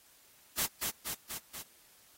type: noise with echo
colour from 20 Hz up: white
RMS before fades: -31 dBFS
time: 0.57-0.67 s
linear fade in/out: 20 ms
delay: 240 ms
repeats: 4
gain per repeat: -3 dB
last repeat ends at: 1.63 s
effects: white hiss -62 dBFS RMS until 2.17 s + AAC 48 kbps